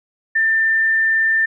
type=tone; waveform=sine; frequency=1789 Hz; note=A6; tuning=28 cents sharp; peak=-13 dBFS; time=0.35-1.46 s; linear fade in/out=10 ms; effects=none